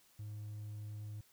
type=tone; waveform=triangle; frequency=105.5 Hz; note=G#2; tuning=28 cents sharp; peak=-40 dBFS; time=0.19-1.21 s; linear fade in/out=5 ms; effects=tanh soft clip ceiling -36 dBFS + white hiss -68 dBFS RMS until 1.32 s